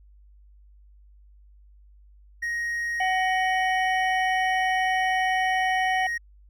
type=tone; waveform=triangle; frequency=1877 Hz; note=A#6; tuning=11 cents sharp; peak=-24 dBFS; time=2.42-6.18 s; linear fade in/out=10 ms
type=harmonic tone; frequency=748 Hz; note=F#5; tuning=19 cents sharp; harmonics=1 / 3 / 4; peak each=-23 / -33 / -35 dBFS; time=3-6.07 s; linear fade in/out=5 ms
effects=added 50 Hz sine -50 dBFS peak until 6.49 s